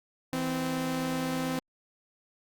sawtooth tone pair together, 163 / 258.7 Hz, E3 / C4, -19 / -19 cents, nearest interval minor sixth, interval 800 cents, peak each -31 / -26 dBFS, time 0.33-1.59 s, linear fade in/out 0 ms, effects Opus 48 kbps

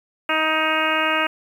harmonic tone, 314.2 Hz, D#4, 17 cents sharp, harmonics 1 / 2 / 3 / 4 / 5 / 6 / 7 / 8 / 9, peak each -29 / -26 / -27 / -24 / -25 / -29 / -28 / -26 / -27 dBFS, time 0.29-1.27 s, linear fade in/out 5 ms, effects 8-bit

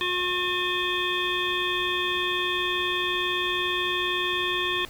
harmonic tone with a mistuned harmonic, 360 Hz, F#4, 47 cents flat, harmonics 1 / 3 / 5 / 7 / 9 / 10, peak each -31 / -31 / -31 / -31 / -31 / -31 dBFS, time 0.01-4.85 s, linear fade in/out 0 ms, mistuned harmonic 10, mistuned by -39 cents, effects pink hiss -46 dBFS RMS until 4.89 s

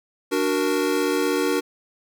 square chord, D augmented, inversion none, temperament equal, 293.7 / 370 / 466.2 Hz, D4 / F#4 / A#4, 0 / 0 / 0 cents, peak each -25 dBFS, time 0.31-1.61 s, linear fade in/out 20 ms, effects none

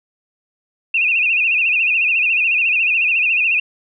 sine tone with vibrato, 2592 Hz, E7, 30 cents flat, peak -13 dBFS, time 0.94-3.6 s, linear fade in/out 5 ms, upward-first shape sine, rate 14 Hz, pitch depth 110 cents each way, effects none

